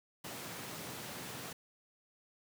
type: high-pass noise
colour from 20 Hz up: pink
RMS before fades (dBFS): -45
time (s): 0.24-1.53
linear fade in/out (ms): 5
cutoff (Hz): 110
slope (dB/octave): 24
effects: none